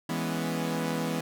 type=chord; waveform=sawtooth; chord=C# minor seventh; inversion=first; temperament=equal; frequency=164.81 / 207.7 / 246.9 / 277.2 Hz; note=E3 / G#3 / B3 / C#4; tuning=0 / 0 / 0 / 0 cents; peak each=-28 / -32 / -29 / -34 dBFS; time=0.09-1.21 s; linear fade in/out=5 ms; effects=none